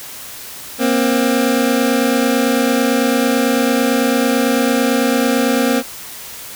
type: tone pair together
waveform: 25% pulse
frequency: 236.9 / 265.9 Hz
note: A#3 / C4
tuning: +28 / +28 cents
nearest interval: major second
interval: 200 cents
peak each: -12 dBFS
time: 0.78-5.83 s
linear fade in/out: 50 ms
effects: white hiss -32 dBFS RMS until 6.55 s